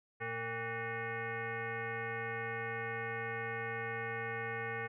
sine tone with frequency modulation, 1142 Hz, D6, 49 cents flat, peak -36 dBFS, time 0.2-4.88 s, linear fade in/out 20 ms, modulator 342 Hz, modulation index 3, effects none

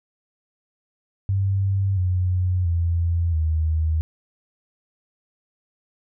sine tone with pitch steps, 97.5 / 90.97 / 84.88 / 79.19 Hz, G2 / F#2 / F2 / D#2, -9 / -29 / -49 / +31 cents, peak -18 dBFS, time 1.29-4.01 s, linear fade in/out 0 ms, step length 680 ms, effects none

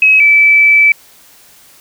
sine tone pair in turn, 2555 / 2311 Hz, D#7 / D7, +45 / -28 cents, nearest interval major second, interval 173 cents, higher first, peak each -4 dBFS, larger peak neither, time 0.02-0.2 / 0.2-0.92 s, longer second, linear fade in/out 2 ms, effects white hiss -43 dBFS RMS until 1.8 s

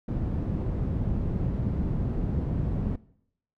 white low-pass noise, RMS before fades -28 dBFS, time 0.08-2.96 s, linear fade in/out 5 ms, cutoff 160 Hz, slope 12 dB/octave, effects noise-tail reverb RT60 0.7 s tail -20 dB re dry

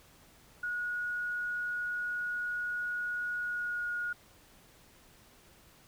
sine tone with pitch glide, 1452 to 1438.6 Hz, F#6 to F#6, -33 to -49 cents, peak -32 dBFS, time 0.63-4.13 s, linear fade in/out 5 ms, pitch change -16 cents, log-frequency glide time 3.41-3.91 s, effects pink hiss -60 dBFS RMS until 5.87 s

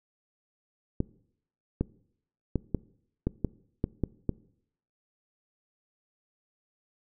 clicks, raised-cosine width 3 ms, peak -13 dBFS, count 9, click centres 1.004 / 1.81 / 2.557 / 2.747 / 3.27 / 3.447 / 3.841 / 4.037 / 4.293 s, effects noise-tail reverb RT60 0.7 s tail -22 dB re dry

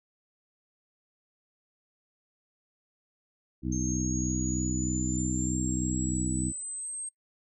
harmonic tone, 63.2 Hz, B1, 41 cents sharp, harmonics 1 / 2 / 3 / 4 / 5, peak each -34 / -34 / -34 / -34 / -34 dBFS, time 3.62-6.53 s, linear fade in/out 50 ms
sine exponential sweep, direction up, 6360 to 8430 Hz, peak -34 dBFS, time 3.72-7.09 s, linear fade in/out 5 ms
effects noise-tail reverb RT60 0.1 s tail -23 dB re dry

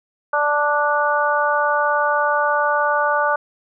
harmonic tone, 293.7 Hz, D4, in tune, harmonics 2 / 3 / 4 / 5, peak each -21 / -21 / -21 / -21 dBFS, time 0.33-3.36 s, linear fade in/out 5 ms, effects none

